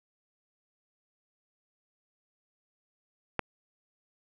click, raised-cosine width 0.5 ms, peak -12 dBFS, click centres 3.393 s, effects none

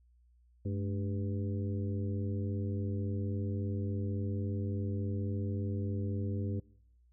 harmonic tone with a mistuned harmonic, 99 Hz, G2, 18 cents sharp, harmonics 1 / 2 / 3 / 4 / 5, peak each -33 / -39 / -43 / -45 / -47 dBFS, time 0.65-6.6 s, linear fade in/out 5 ms, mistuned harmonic 2, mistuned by +130 cents, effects noise-tail reverb RT60 0.8 s tail -26 dB re dry + added 60 Hz sine -62 dBFS peak until 7.12 s

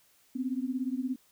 sine beating tone pair, 250.5 / 267.5 Hz, B3 / C4, +25 / +38 cents, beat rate 17 Hz, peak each -32 / -33 dBFS, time 0.35-1.16 s, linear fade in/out 10 ms, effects white hiss -65 dBFS RMS until 1.31 s

